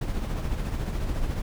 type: noise with tremolo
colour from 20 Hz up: brown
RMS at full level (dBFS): -26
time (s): 0.01-1.42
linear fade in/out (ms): 5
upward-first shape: triangle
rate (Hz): 14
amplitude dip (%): 50
effects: none